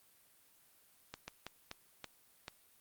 slowing click train, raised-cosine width 0.2 ms, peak -25 dBFS, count 6, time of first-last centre 1.14-2.481 s, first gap 140 ms, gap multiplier 1.33, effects white hiss -67 dBFS RMS until 2.8 s + Opus 32 kbps

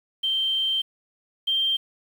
sine tone pair in turn, 3136 / 3160 Hz, G7 / G7, 0 / +13 cents, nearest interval unison, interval 13 cents, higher second, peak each -21 / -20 dBFS, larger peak second, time 0.23-0.82 / 1.47-1.77 s, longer first, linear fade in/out 10 ms, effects 8-bit

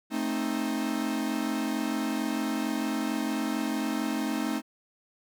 45% pulse chord, A diminished, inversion none, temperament equal with one note detuned, 220 / 264.4 / 311.1 Hz, A3 / C4 / Eb4, 0 / +18 / 0 cents, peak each -32 dBFS, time 0.1-4.62 s, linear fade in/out 50 ms, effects none

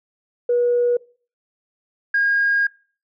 sine tone pair in turn, 483.8 / 1627.3 Hz, B4 / G#6, -36 / -36 cents, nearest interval octave + major sixth, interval 2100 cents, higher second, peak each -14 dBFS, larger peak neither, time 0.49-0.97 / 2.14-2.67 s, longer second, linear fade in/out 5 ms, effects noise-tail reverb RT60 0.4 s tail -23 dB re dry + tanh soft clip ceiling -10 dBFS

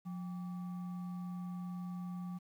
sine tone with frequency modulation, 178.7 Hz, F3, 40 cents sharp, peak -39 dBFS, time 0.05-2.39 s, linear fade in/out 20 ms, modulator 973 Hz, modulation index 0.27, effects 11-bit

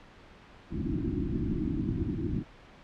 white low-pass noise, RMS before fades -31 dBFS, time 0.7-2.44 s, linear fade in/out 50 ms, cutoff 350 Hz, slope 96 dB/octave, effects pink hiss -53 dBFS RMS until 2.83 s + low-pass 3000 Hz 12 dB/octave

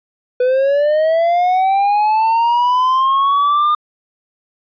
triangle linear sweep, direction up, 493.9 to 1214 Hz, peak -9 dBFS, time 0.4-3.75 s, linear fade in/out 5 ms, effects resampled to 11025 Hz

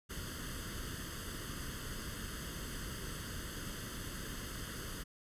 pink noise with comb filter, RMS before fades -43 dBFS, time 0.09-5.04 s, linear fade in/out 20 ms, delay 0.63 ms, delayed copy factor +0.8, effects resampled to 32000 Hz

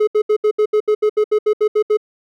triangle tone bursts, 425 Hz, G#4, 40 cents sharp, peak -9 dBFS, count 14, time 0-1.972 s, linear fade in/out 10 ms, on 74 ms, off 72 ms, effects none

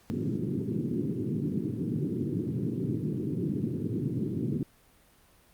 pink band-pass noise, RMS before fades -31 dBFS, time 0.1-4.63 s, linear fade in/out 0 ms, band 110 to 380 Hz, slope 48 dB/octave, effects pink hiss -61 dBFS RMS until 5.53 s + Opus 48 kbps

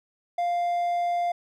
triangle tone, 698.5 Hz, F5, in tune, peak -21 dBFS, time 0.38-1.32 s, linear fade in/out 5 ms, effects none

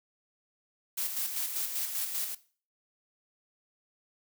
blue noise with tremolo, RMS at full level -32 dBFS, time 0.97-2.35 s, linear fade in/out 10 ms, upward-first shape square, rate 5.1 Hz, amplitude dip 45%, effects noise-tail reverb RT60 0.4 s tail -17 dB re dry

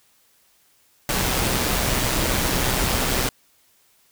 pink noise with amplitude modulation, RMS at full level -20 dBFS, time 1.09-3.29 s, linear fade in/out 2 ms, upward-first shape sine, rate 127 Hz, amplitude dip 40%, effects white hiss -60 dBFS RMS until 4.11 s

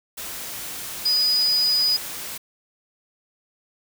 sine tone in noise, 4955 Hz, D#8, 8 cents flat, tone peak -17 dBFS, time 1.05-1.97 s, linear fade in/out 10 ms, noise white, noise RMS -33 dBFS, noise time 0.17-2.38 s, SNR +13 dB, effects none

